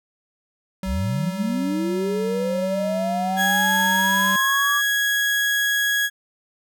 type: tone with pitch glide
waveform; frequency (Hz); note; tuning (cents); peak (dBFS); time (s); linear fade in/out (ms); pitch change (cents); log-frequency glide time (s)
square; 190 to 192.1; F#3 to G3; +46 to -35; -26; 0.83-4.36; 2; +19; 3.49-3.61
type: linear sweep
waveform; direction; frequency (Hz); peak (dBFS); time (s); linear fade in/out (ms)
sine; up; 49.49 to 1174.7; -22; 0.85-4.82; 50
type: tone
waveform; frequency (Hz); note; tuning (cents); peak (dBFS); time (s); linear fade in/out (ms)
35% pulse; 1661.2; G#6; 0; -17; 3.36-6.1; 50
effects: none